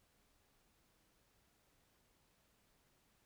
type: silence
effects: pink hiss -75 dBFS RMS until 3.25 s